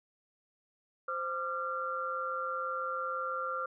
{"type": "tone cluster", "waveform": "sine", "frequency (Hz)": [520, 1192, 1374], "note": ["C5", "D6", "F6"], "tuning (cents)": [-11, 25, -29], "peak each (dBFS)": [-39, -38, -35], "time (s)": [1.08, 3.66], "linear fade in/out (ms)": 5, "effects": []}